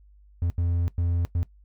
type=tone bursts at uneven times; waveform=triangle; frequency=86.2 Hz; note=F2; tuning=22 cents flat; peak=-20 dBFS; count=4; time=0.42-0.5 / 0.58-0.88 / 0.98-1.25 / 1.35-1.43 s; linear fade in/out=0 ms; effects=noise-tail reverb RT60 0.1 s tail -18 dB re dry + added 50 Hz sine -51 dBFS peak until 1.64 s